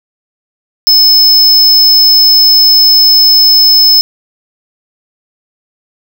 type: tone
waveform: square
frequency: 5210 Hz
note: E8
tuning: 21 cents flat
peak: -3 dBFS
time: 0.87-4.01 s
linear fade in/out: 0 ms
effects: none